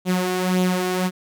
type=tone with flanger; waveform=sawtooth; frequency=183 Hz; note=F#3; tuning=19 cents flat; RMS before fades=-21 dBFS; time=0.05-1.11 s; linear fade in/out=50 ms; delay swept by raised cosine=0.28 to 2.88 ms; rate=1.8 Hz; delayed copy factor=+0.55; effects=none